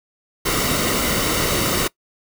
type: noise with comb filter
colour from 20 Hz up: pink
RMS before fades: -20 dBFS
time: 0.45-1.88 s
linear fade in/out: 10 ms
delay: 1.2 ms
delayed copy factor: -0.55
effects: noise-tail reverb RT60 0.1 s tail -22 dB re dry